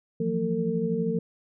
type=tone cluster; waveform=sine; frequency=166.3 / 178.7 / 227.3 / 451.5 Hz; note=E3 / F3 / A#3 / A4; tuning=+16 / +40 / -43 / +45 cents; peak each=-32 / -29 / -30 / -28 dBFS; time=0.2-1.19 s; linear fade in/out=5 ms; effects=none